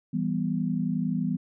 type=chord; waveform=sine; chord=E minor; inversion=none; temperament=equal; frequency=164.81 / 196 / 246.9 Hz; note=E3 / G3 / B3; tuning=0 / 0 / 0 cents; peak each=-29 dBFS; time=0.13-1.37 s; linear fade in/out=10 ms; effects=none